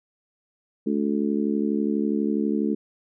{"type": "harmonic tone", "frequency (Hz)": 72.2, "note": "D2", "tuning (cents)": -29, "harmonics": [3, 4, 5, 6], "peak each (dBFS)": [-24, -26, -29, -31], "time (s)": [0.86, 2.75], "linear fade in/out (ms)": 10, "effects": []}